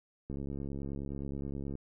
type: click train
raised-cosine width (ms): 3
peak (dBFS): -27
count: 102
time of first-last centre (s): 0.3-1.753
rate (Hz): 69.5
effects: none